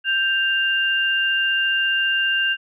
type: tone pair together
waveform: sine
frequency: 1571.3 / 2794 Hz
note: G6 / F7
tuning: +4 / 0 cents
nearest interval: minor seventh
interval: 996 cents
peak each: -20 dBFS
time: 0.04-2.57 s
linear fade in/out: 50 ms
effects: none